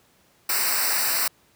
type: noise with comb filter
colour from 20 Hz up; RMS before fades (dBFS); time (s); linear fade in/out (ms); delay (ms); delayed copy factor
white; -23; 0.49-1.28; 5; 0.3; -1
effects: pink hiss -60 dBFS RMS until 1.55 s + high-pass 80 Hz 12 dB/octave